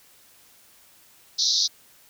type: band-pass noise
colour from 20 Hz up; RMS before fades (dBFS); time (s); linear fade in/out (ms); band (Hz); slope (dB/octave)
pink; -22; 1.38-1.68; 20; 3700 to 6000; 96
effects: white hiss -55 dBFS RMS until 2.09 s

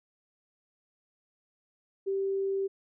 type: tone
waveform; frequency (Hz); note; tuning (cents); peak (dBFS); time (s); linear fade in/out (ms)
sine; 390; G4; -9; -27; 2.06-2.68; 20
effects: none

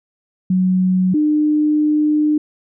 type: tone pair in turn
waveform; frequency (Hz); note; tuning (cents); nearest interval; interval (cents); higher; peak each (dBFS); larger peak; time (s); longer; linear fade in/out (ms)
sine; 185 / 301.9; F#3 / D4; 0 / +48; minor sixth; 848; second; -12; neither; 0.5-1.14 / 1.14-2.38; second; 5
effects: none

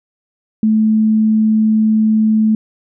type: tone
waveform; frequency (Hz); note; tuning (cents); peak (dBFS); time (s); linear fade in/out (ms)
sine; 217.7; A3; -18; -9; 0.63-2.55; 2
effects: none

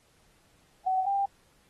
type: tone pair in turn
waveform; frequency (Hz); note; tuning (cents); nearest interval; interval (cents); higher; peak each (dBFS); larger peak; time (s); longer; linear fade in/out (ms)
sine; 753 / 793.4; F#5 / G5; +30 / +21; minor second; 91; second; -24; neither; 0.86-1.06 / 1.06-1.26; neither; 10
effects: pink hiss -65 dBFS RMS until 1.69 s + AAC 32 kbps

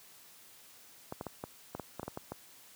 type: clicks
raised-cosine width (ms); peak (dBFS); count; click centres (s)
1; -24; 11; 1.124 / 1.211 / 1.267 / 1.439 / 1.75 / 1.797 / 1.996 / 2.031 / 2.08 / 2.174 / 2.32
effects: white hiss -57 dBFS RMS until 2.75 s + high-pass 80 Hz 12 dB/octave

